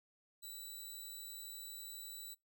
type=tone; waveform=10% pulse; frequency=3951 Hz; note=B7; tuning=in tune; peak=-39 dBFS; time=0.42-2.35 s; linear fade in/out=20 ms; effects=noise-tail reverb RT60 0.2 s tail -24 dB re dry